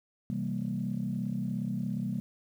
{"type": "chord", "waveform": "sine", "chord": "C dominant seventh", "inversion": "none", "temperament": "equal", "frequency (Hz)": [130.81, 164.81, 196, 233.1], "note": ["C3", "E3", "G3", "Bb3"], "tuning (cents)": [0, 0, 0, 0], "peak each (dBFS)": [-36, -38, -33, -35], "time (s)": [0.3, 2.2], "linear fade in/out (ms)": 0, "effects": ["tanh soft clip ceiling -22 dBFS", "10-bit"]}